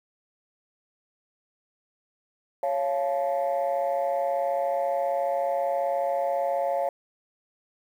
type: chord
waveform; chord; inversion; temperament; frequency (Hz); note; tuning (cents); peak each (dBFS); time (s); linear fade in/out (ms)
sine; Db augmented; none; just; 554.4 / 693 / 866.2; Db5 / F5 / A5; 0 / -14 / -27; -25 / -26 / -31; 2.63-6.89; 2
effects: tanh soft clip ceiling -18 dBFS + 9-bit